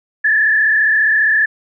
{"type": "tone with frequency modulation", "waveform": "sine", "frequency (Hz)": 1739, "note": "A6", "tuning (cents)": -21, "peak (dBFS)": -10, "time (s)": [0.24, 1.46], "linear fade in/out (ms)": 10, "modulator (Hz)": 34.9, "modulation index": 1.6, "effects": []}